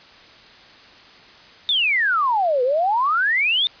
sine exponential two-way sweep, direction down then up, 3676 to 483.2 to 3676 Hz, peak -16 dBFS, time 1.69-3.67 s, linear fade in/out 0 ms, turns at 2.63 s, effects white hiss -46 dBFS RMS until 3.8 s + resampled to 11025 Hz

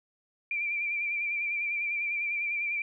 sine tone with vibrato, 2358 Hz, D7, 6 cents sharp, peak -28 dBFS, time 0.51-2.82 s, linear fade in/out 2 ms, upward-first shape triangle, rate 10 Hz, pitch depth 58 cents each way, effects none

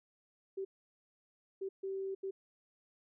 sine tone bursts at uneven times, 386.5 Hz, G4, 24 cents flat, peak -36 dBFS, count 4, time 0.57-0.65 / 1.61-1.69 / 1.83-2.15 / 2.23-2.31 s, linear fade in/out 10 ms, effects none

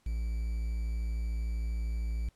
triangle tone with quantisation, 56.5 Hz, A1, 47 cents sharp, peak -28 dBFS, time 0.06-2.29 s, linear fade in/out 5 ms, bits 9, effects pink hiss -70 dBFS RMS until 2.35 s + low-pass 11000 Hz 12 dB/octave

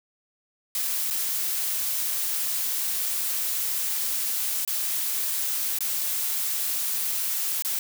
blue noise with dropouts, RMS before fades -27 dBFS, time 0.75-7.79 s, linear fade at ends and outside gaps 1 ms, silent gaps 1.103-1.108 / 4.65-4.676 / 5.787-5.806 / 7.623-7.648 s, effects none

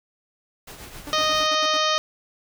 pink noise with tremolo, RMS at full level -38 dBFS, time 0.67-1.47 s, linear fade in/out 5 ms, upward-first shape triangle, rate 7.5 Hz, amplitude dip 55%
sawtooth tone bursts, 293.7 Hz, D4, in tune, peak -30 dBFS, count 7, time 1.07-1.769 s, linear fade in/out 0 ms, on 33 ms, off 78 ms
harmonic tone, 620 Hz, D#5, 6 cents flat, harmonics 1 / 2 / 3 / 4 / 5 / 6 / 7 / 8 / 9 / 10, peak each -26 / -23 / -30 / -32 / -27 / -28 / -31 / -34 / -32 / -36 dBFS, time 1.13-1.98 s, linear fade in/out 0 ms
effects none

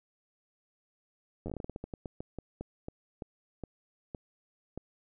slowing click train, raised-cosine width 2 ms, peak -25 dBFS, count 22, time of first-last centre 1.46-4.776 s, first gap 10 ms, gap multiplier 1.23, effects none

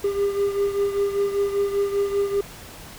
triangle beating tone pair, 400 / 405.1 Hz, G4 / G#4, +35 / -43 cents, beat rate 5.1 Hz, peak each -19 / -25 dBFS, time 0.04-2.41 s, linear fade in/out 5 ms, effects pink hiss -41 dBFS RMS until 2.98 s

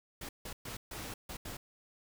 pink noise bursts at uneven times, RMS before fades -43 dBFS, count 6, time 0.21-0.29 / 0.45-0.53 / 0.65-0.77 / 0.91-1.14 / 1.29-1.37 / 1.45-1.57 s, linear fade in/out 5 ms, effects none

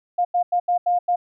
sine tone bursts at uneven times, 708 Hz, F5, 23 cents sharp, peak -16 dBFS, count 6, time 0.18-0.25 / 0.34-0.43 / 0.52-0.6 / 0.68-0.78 / 0.86-0.99 / 1.08-1.16 s, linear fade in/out 10 ms, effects none

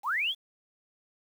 sine linear sweep, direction up, 740 to 3520 Hz, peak -26 dBFS, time 0.03-0.35 s, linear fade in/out 50 ms, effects 9-bit

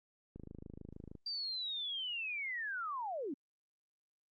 click train, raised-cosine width 3 ms, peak -35 dBFS, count 22, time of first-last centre 0.36-1.152 s, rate 26.5 Hz
sine linear sweep, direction down, 4720 to 247.6 Hz, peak -37 dBFS, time 1.26-3.34 s, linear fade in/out 5 ms
effects Opus 48 kbps

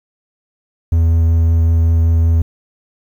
triangle tone with vibrato, 82.41 Hz, E2, in tune, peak -7 dBFS, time 0.92-2.42 s, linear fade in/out 5 ms, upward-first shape triangle, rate 5.3 Hz, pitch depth 11 cents each way, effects 8-bit

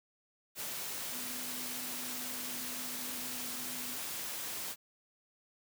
sine tone in noise, 249.2 Hz, B3, 16 cents sharp, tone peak -49 dBFS, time 1.1-3.99 s, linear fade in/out 50 ms, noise white, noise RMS -40 dBFS, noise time 0.55-4.76 s, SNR -12 dB, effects high-pass 100 Hz 12 dB/octave

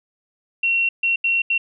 sine tone bursts at uneven times, 2730 Hz, F7, 40 cents flat, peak -16 dBFS, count 4, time 0.63-0.89 / 1.03-1.16 / 1.24-1.42 / 1.5-1.58 s, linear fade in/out 5 ms, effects none

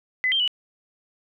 sine tone with pitch steps, 2016 / 3162 / 2956 Hz, B6 / G7 / F#7, +35 / +14 / -2 cents, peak -19 dBFS, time 0.24-0.477 s, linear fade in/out 0 ms, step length 79 ms, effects none

